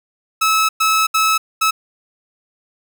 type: tone bursts at uneven times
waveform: sawtooth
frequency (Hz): 1298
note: E6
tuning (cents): -27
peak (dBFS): -9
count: 4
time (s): 0.41-0.69 / 0.8-1.07 / 1.14-1.38 / 1.61-1.71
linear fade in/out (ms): 10
effects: none